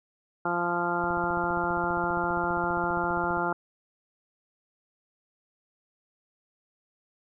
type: harmonic tone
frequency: 173.7 Hz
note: F3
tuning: 9 cents flat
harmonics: 1 / 2 / 3 / 4 / 5 / 6 / 7 / 8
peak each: -36 / -32 / -37 / -33 / -31 / -37 / -36 / -31 dBFS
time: 0.45-3.53 s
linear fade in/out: 5 ms
type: click train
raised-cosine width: 5 ms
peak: -29 dBFS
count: 36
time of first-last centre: 1.04-3.373 s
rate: 15 Hz
effects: none